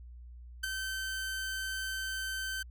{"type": "tone with ADSR envelope", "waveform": "sawtooth", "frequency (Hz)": 1543, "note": "G6", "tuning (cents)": -28, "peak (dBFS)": -25, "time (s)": [0.63, 2.63], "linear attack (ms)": 11, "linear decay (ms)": 8, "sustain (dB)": -6, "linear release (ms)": 9, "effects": ["added 60 Hz sine -46 dBFS peak until 2.7 s"]}